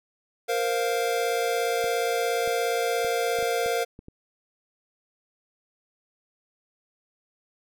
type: chord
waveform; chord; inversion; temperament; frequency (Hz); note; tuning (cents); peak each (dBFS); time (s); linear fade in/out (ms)
square; Bb suspended second; none; equal; 466.2 / 523.3 / 698.5; Bb4 / C5 / F5; 0 / 0 / 0; -27 / -31 / -29; 0.48-3.85; 20
type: clicks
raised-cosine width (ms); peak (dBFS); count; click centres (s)
3; -30; 8; 1.842 / 2.476 / 3.047 / 3.388 / 3.427 / 3.661 / 3.991 / 4.084
effects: none